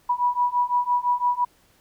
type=beating tone pair; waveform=sine; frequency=974 / 979.9 Hz; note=B5 / B5; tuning=-24 / -14 cents; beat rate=5.9 Hz; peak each=-23 / -22 dBFS; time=0.09-1.45 s; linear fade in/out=10 ms; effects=pink hiss -60 dBFS RMS until 1.8 s